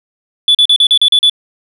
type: tone bursts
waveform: sine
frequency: 3456 Hz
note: A7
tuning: 32 cents flat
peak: -3 dBFS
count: 8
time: 0.48-1.297 s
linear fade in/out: 2 ms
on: 68 ms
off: 39 ms
effects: tanh soft clip ceiling -3 dBFS